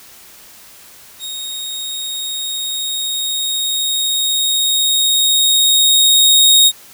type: tone with level ramp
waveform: sawtooth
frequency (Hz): 3742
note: A#7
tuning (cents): +6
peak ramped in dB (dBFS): -21 to -3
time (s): 1.19-6.72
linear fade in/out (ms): 50
effects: white hiss -41 dBFS RMS until 6.93 s